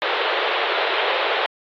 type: band-pass noise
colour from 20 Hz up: pink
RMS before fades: -22 dBFS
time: 0.02-1.46 s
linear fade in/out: 0 ms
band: 410 to 3800 Hz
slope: 48 dB/octave
effects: AAC 32 kbps